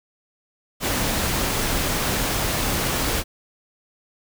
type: noise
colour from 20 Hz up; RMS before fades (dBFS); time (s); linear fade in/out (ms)
pink; -23; 0.8-3.24; 50
effects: none